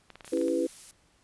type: clicks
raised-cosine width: 0.3 ms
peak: -29 dBFS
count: 9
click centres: 0.103 / 0.156 / 0.208 / 0.246 / 0.278 / 0.334 / 0.373 / 0.414 / 0.482 s
type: noise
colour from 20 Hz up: blue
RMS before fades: -46 dBFS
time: 0.25-0.91 s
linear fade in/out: 0 ms
type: chord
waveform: sine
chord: C# half-diminished seventh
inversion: none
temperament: just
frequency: 277.2 / 332.6 / 399.1 / 498.9 Hz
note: C#4 / E4 / G4 / B4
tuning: 0 / +16 / +31 / +17 cents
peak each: -32 / -28 / -34 / -29 dBFS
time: 0.32-0.67 s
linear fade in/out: 10 ms
effects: pink hiss -65 dBFS RMS until 1.23 s + resampled to 24000 Hz